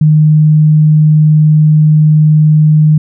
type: tone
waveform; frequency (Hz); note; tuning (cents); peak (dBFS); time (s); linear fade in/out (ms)
sine; 153.5; D#3; -23; -3; 0.01-2.98; 5
effects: none